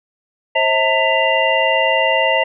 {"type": "tone cluster", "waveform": "sine", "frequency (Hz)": [533, 643, 904, 1997, 2787], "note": ["C5", "E5", "A5", "B6", "F7"], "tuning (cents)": [32, -43, 47, 19, -4], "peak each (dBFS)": -19, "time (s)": [0.55, 2.44], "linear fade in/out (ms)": 10, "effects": []}